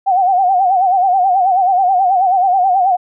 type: tone with vibrato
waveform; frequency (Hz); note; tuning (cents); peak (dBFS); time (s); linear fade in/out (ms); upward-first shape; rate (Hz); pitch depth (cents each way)
sine; 749; F#5; +21; -9; 0.06-2.97; 20; sine; 9.3; 94
effects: none